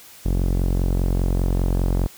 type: tone with low-pass filter sweep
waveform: sawtooth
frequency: 45.01 Hz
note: F#1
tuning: 47 cents flat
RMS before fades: -20 dBFS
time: 0.25-2.07 s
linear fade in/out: 10 ms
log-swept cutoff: 440 to 710 Hz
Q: 0.72
effects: white hiss -45 dBFS RMS until 2.17 s